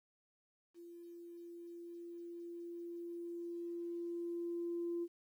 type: tone with level ramp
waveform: sine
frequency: 343 Hz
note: F4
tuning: 31 cents flat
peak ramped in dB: -51 to -35 dBFS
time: 0.74-5.08 s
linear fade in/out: 50 ms
effects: tanh soft clip ceiling -31 dBFS + 12-bit